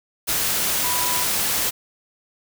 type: tone in noise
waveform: sine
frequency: 987.8 Hz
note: B5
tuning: in tune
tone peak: -27 dBFS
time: 0.83-1.25 s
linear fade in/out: 20 ms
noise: white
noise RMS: -22 dBFS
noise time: 0.27-1.71 s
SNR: -8 dB
effects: none